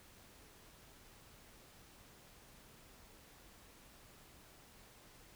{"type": "silence", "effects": ["pink hiss -61 dBFS RMS until 5.35 s"]}